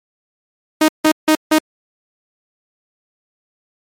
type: tone bursts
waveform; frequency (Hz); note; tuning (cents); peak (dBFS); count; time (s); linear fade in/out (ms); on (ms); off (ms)
sawtooth; 311.1; D#4; 0; -5; 4; 0.81-1.586; 5; 74; 160
effects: MP3 64 kbps